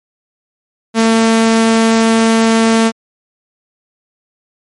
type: tone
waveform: sawtooth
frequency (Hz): 225.5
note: A3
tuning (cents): +43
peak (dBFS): -4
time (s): 0.94-2.92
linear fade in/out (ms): 50
effects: low-pass 11000 Hz 12 dB/octave + MP3 48 kbps